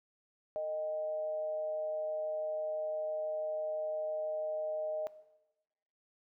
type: tone with amplitude modulation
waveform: sine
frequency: 620 Hz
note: D#5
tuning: 6 cents flat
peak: -31 dBFS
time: 0.56-5.07 s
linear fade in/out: 0 ms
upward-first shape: sine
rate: 173 Hz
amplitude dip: 50%
effects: noise-tail reverb RT60 1.0 s tail -17 dB re dry